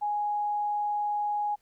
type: tone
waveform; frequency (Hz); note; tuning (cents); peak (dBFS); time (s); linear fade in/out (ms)
sine; 830.6; G#5; 0; -26; 0.01-1.56; 20
effects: pink hiss -70 dBFS RMS until 1.61 s